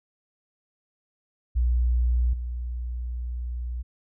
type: tone with level steps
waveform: sine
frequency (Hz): 60.5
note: B1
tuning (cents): -35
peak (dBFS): -19 / -28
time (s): 1.55-3.83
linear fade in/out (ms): 20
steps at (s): 2.33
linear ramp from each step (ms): 5
effects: none